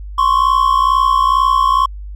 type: tone pair together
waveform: triangle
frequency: 1046.5 / 1108.7 Hz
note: C6 / C#6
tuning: 0 / 0 cents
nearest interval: minor second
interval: 100 cents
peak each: -11 dBFS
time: 0.18-1.86 s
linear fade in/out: 5 ms
effects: added 50 Hz sine -26 dBFS peak until 2.15 s